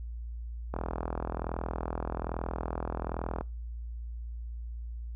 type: click train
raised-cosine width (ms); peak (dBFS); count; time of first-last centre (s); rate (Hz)
1; -19; 111; 0.74-3.41; 41.2
effects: noise-tail reverb RT60 0.3 s tail -26 dB re dry + added 58 Hz sine -36 dBFS peak until 5.15 s